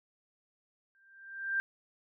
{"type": "tone with exponential growth", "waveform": "sine", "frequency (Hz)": 1581, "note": "G6", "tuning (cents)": 14, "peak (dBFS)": -26, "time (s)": [0.95, 1.6], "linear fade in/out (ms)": 0, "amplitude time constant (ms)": 140, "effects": []}